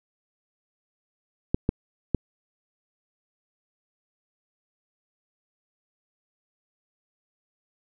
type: clicks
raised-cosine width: 3 ms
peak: -8 dBFS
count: 3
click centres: 1.545 / 1.691 / 2.147 s
effects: none

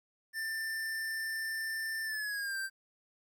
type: tone with pitch glide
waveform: square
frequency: 1784 to 1571.1 Hz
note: A6 to G6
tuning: +23 to +3 cents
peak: -35 dBFS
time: 0.33-2.7 s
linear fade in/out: 50 ms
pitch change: -220 cents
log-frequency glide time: 2.04-2.57 s
effects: 12-bit

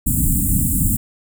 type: band-stop noise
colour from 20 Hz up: pink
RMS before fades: -17 dBFS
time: 0.06-0.97 s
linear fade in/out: 10 ms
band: 290 to 7500 Hz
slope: 96 dB/octave
effects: none

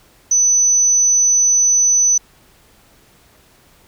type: tone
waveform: sine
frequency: 6000 Hz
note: F#8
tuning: 23 cents sharp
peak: -10 dBFS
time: 0.31-2.18 s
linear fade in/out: 5 ms
effects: pink hiss -51 dBFS RMS until 3.87 s

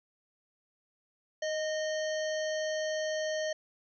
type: harmonic tone with a mistuned harmonic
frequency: 622.3 Hz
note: D#5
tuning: in tune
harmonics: 1 / 3 / 5 / 7 / 9 / 10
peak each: -31 / -39 / -44 / -47 / -48 / -47 dBFS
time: 1.42-3.53 s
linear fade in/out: 5 ms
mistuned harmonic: 3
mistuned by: -22 cents
effects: none

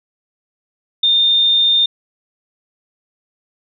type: tone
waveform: sine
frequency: 3627 Hz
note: A#7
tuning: 48 cents flat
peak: -10 dBFS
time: 1.03-1.86 s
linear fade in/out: 5 ms
effects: none

